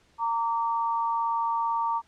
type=tone pair together; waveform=sine; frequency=921 / 1158.8 Hz; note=A#5 / D6; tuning=-21 / -24 cents; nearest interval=major third; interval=397 cents; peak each=-25 / -30 dBFS; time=0.18-2.02 s; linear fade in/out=50 ms; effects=pink hiss -63 dBFS RMS until 2.07 s + low-pass 7000 Hz 12 dB/octave